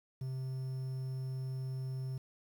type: tone with quantisation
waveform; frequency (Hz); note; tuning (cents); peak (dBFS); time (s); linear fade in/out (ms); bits
triangle; 130.81; C3; 0; -34; 0.21-2.18; 5; 10
effects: none